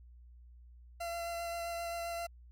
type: tone with vibrato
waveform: 40% pulse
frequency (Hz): 681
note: F5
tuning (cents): -44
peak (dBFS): -36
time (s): 1-2.27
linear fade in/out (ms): 10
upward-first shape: sine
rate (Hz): 7.6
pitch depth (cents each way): 11
effects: added 60 Hz sine -53 dBFS peak until 2.51 s